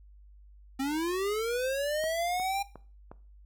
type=linear sweep; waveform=square; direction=up; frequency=261.6 to 804 Hz; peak=-29 dBFS; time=0.79-2.63 s; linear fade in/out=10 ms
type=click train; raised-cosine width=1 ms; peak=-30 dBFS; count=4; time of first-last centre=2.04-3.115 s; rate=2.79 Hz
effects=noise-tail reverb RT60 0.4 s tail -18 dB re dry + added 50 Hz sine -51 dBFS peak until 3.45 s